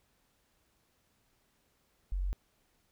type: tone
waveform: sine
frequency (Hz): 46.25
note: F#1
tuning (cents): 0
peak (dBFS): -30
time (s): 2.12-2.33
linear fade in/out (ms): 0
effects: pink hiss -73 dBFS RMS until 2.91 s